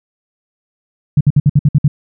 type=tone bursts; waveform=sine; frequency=145.2 Hz; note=D3; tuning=19 cents flat; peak=-5 dBFS; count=8; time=1.17-1.88 s; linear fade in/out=5 ms; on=38 ms; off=58 ms; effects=none